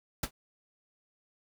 pink noise with exponential decay, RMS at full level -26 dBFS, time 0.23-0.31 s, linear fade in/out 5 ms, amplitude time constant 16 ms, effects none

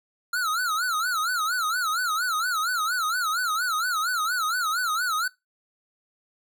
square tone with vibrato, 1367 Hz, F6, 37 cents flat, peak -24 dBFS, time 0.33-5.28 s, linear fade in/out 5 ms, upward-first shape sine, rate 4.3 Hz, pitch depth 170 cents each way, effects noise-tail reverb RT60 0.2 s tail -21 dB re dry

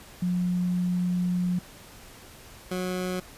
sine / 20% pulse tone pair in turn, 179 / 182.87 Hz, F3 / F#3, +43 / -20 cents, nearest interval unison, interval 37 cents, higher second, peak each -23 dBFS, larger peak neither, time 0.22-1.59 / 2.71-3.2 s, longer first, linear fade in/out 5 ms, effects pink hiss -48 dBFS RMS until 3.37 s + resampled to 32000 Hz

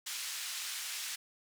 white band-pass noise, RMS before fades -40 dBFS, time 0.06-1.16 s, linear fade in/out 10 ms, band 1700 to 7800 Hz, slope 12 dB/octave, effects none

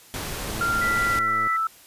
pink noise, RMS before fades -31 dBFS, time 0.14-1.19 s, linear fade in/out 0 ms
click train, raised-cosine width 2 ms, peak -26 dBFS, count 108, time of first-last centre 0.49-1.472 s, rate 109 Hz
sine tone with pitch glide, 1385 to 1319.4 Hz, F6 to E6, -15 to +1 cents, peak -21 dBFS, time 0.61-1.67 s, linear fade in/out 2 ms, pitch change -84 cents, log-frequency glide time 1.07-1.4 s
sine tone, 1975.5 Hz, B6, in tune, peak -26 dBFS, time 0.81-1.57 s, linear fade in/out 10 ms
effects white hiss -50 dBFS RMS until 1.86 s + resampled to 32000 Hz

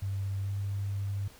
sine tone with pitch glide, 98 to 99.37 Hz, G2 to G2, 0 to +24 cents, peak -30 dBFS, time 0.02-1.28 s, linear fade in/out 5 ms, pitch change +24 cents, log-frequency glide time 0.44-0.5 s, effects pink hiss -55 dBFS RMS until 1.39 s

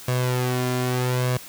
sawtooth tone with flanger, 125.7 Hz, B2, 31 cents sharp, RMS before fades -23 dBFS, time 0.08-1.37 s, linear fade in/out 2 ms, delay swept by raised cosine 1.8 to 2.9 ms, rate 0.79 Hz, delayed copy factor +0.6, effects white hiss -41 dBFS RMS until 1.48 s + high-pass 60 Hz 12 dB/octave

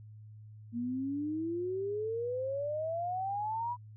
sine exponential sweep, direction up, 231.6 to 987.8 Hz, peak -32 dBFS, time 0.72-3.77 s, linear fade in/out 50 ms, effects added 107 Hz sine -48 dBFS peak until 3.96 s

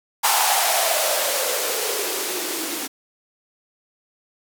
violet noise with band-pass filter sweep, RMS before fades -22 dBFS, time 0.23-2.88 s, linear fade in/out 20 ms, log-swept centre 870 to 290 Hz, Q 5.8, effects none

